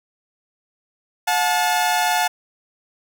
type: tone pair together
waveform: sawtooth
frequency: 720 / 868.6 Hz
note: F#5 / A5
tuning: -47 / -23 cents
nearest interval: minor third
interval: 324 cents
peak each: -16 dBFS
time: 1.27-2.28 s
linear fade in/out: 10 ms
effects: none